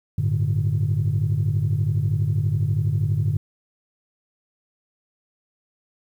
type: chord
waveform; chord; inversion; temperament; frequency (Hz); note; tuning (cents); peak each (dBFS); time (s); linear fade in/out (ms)
sine; G suspended second; none; just; 98 / 110.25 / 147; G2 / A2 / D3; 0 / +4 / +2; -22; 0.18-3.37; 5
effects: tanh soft clip ceiling -13 dBFS + 9-bit